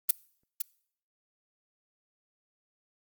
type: noise with echo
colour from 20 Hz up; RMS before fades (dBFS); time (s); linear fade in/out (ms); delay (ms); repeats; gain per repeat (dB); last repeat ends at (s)
violet; -21; 0.09-0.11; 5; 510; 1; -9; 0.62
effects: noise-tail reverb RT60 0.6 s tail -23 dB re dry + Opus 32 kbps